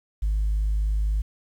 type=tone; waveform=sine; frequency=51.91 Hz; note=G#1; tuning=in tune; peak=-19 dBFS; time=0.22-1.22 s; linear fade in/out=10 ms; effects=tanh soft clip ceiling -18 dBFS + 9-bit